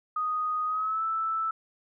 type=tone with pitch glide; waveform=sine; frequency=1244.5 to 1318.5 Hz; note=D#6 to E6; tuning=0 to 0 cents; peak=-26 dBFS; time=0.16-1.51 s; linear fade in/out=5 ms; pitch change=+100 cents; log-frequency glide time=0.66-1.03 s; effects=none